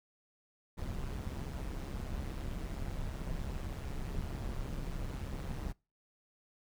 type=noise with amplitude modulation; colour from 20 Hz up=brown; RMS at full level=-36 dBFS; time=0.77-5.73 s; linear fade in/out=20 ms; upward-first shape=sine; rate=135 Hz; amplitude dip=65%; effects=noise-tail reverb RT60 0.3 s tail -25 dB re dry